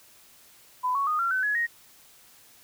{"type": "tone with pitch steps", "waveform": "sine", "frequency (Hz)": [1003, 1112.9, 1234.8, 1370.1, 1520.3, 1686.8, 1871.7], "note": ["B5", "C#6", "D#6", "F6", "F#6", "G#6", "A#6"], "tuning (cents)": [26, 6, -14, -34, 47, 26, 7], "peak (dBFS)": -23, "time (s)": [0.83, 1.67], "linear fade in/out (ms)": 20, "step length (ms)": 120, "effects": ["white hiss -55 dBFS RMS until 2.63 s"]}